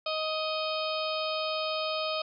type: harmonic tone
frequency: 626 Hz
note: D#5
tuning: 10 cents sharp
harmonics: 1 / 2 / 4 / 5 / 6 / 7 / 8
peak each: -32 / -35 / -38 / -39 / -40 / -40 / -41 dBFS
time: 0.06-2.22 s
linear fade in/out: 5 ms
effects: none